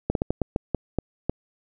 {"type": "slowing click train", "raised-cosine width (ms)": 2, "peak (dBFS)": -9, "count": 9, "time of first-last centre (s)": [0.1, 1.296], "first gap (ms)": 52, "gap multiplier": 1.29, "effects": []}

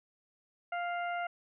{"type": "harmonic tone", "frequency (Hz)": 699, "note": "F5", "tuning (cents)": 1, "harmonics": [1, 2, 3, 4], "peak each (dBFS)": [-34, -39, -43, -50], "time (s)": [0.72, 1.27], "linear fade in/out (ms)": 5, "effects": []}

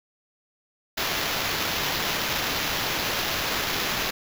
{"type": "noise with sample-and-hold", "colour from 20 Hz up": "white", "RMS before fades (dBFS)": -27, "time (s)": [0.97, 4.11], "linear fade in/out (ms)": 10, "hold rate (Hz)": 8820, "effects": []}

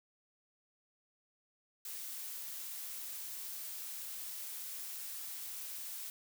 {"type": "noise", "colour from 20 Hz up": "blue", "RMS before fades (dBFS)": -44, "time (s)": [1.85, 6.1], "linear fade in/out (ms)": 2, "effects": []}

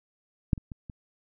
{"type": "clicks", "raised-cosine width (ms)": 5, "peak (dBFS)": [-9, -26, -26, -27], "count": 4, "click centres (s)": [0.532, 0.578, 0.718, 0.898], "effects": []}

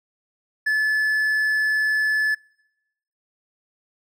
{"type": "tone", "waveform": "triangle", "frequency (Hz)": 1729, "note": "A6", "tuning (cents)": -31, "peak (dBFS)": -16, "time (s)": [0.66, 2.35], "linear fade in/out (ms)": 10, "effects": ["noise-tail reverb RT60 0.9 s tail -25 dB re dry"]}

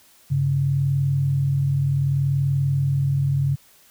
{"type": "tone pair together", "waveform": "sine", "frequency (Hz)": [98.15, 138.8], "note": ["G2", "C#3"], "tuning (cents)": [3, 3], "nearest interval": "tritone", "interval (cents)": 600, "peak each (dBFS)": [-27, -18], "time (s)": [0.3, 3.56], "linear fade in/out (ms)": 20, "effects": ["white hiss -54 dBFS RMS until 3.9 s"]}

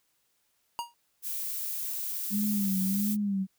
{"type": "tone with exponential decay", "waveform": "square", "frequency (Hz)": 946, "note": "A#5", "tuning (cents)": 25, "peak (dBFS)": -28, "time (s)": [0.79, 0.94], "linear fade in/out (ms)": 0, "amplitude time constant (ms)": 32}
{"type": "noise", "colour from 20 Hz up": "violet", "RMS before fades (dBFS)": -34, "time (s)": [1.22, 3.17], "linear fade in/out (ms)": 50}
{"type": "tone with vibrato", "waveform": "sine", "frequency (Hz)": 199.5, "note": "G3", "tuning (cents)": 31, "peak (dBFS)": -26, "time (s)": [2.3, 3.47], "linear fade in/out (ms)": 50, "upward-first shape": "sine", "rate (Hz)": 1.5, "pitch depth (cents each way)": 84}
{"effects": ["white hiss -73 dBFS RMS until 3.58 s"]}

